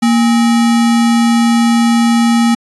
sine tone with sample-and-hold, 233.1 Hz, A#3, in tune, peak -7 dBFS, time 0.02-2.55 s, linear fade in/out 10 ms, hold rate 1050 Hz, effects resampled to 24000 Hz

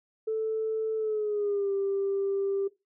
sine tone with pitch glide, 440 to 394.3 Hz, A4 to G4, 0 to +10 cents, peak -25 dBFS, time 0.27-2.68 s, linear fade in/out 10 ms, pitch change -190 cents, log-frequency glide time 0.96-1.72 s, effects noise-tail reverb RT60 0.2 s tail -18 dB re dry + tanh soft clip ceiling -21 dBFS

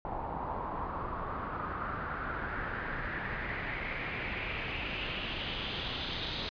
pink noise with low-pass filter sweep, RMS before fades -37 dBFS, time 0.05-6.49 s, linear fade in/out 0 ms, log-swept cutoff 870 to 3900 Hz, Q 4.3, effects resampled to 11025 Hz

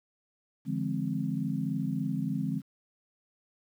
sine chord, D half-diminished seventh, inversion none, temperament equal with one note detuned, 146.83 / 170.23 / 207.7 / 261.6 Hz, D3 / F3 / Ab3 / C4, 0 / -44 / 0 / 0 cents, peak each -34 dBFS, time 0.65-2.62 s, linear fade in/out 50 ms, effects 10-bit

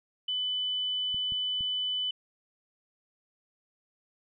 sine tone, 3000 Hz, F#7, 23 cents sharp, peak -28 dBFS, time 0.28-2.11 s, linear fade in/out 5 ms
clicks, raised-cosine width 5 ms, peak -33 dBFS, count 3, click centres 1.145 / 1.322 / 1.608 s
effects none

